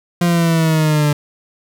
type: linear sweep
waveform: 40% pulse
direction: down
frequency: 174.61 to 146.4 Hz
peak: -11 dBFS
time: 0.21-1.13 s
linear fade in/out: 5 ms
effects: none